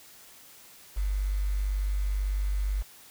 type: tone with quantisation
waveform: sine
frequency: 49.04 Hz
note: G1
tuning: 1 cent sharp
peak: -25 dBFS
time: 0.96-2.83 s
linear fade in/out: 20 ms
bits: 8
effects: white hiss -52 dBFS RMS until 3.1 s